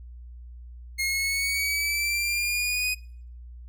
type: linear sweep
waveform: sawtooth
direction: up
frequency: 2143 to 2499 Hz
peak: -21 dBFS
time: 0.98-2.95 s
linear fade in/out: 20 ms
effects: noise-tail reverb RT60 0.6 s tail -26 dB re dry + added 60 Hz sine -40 dBFS peak until 3.68 s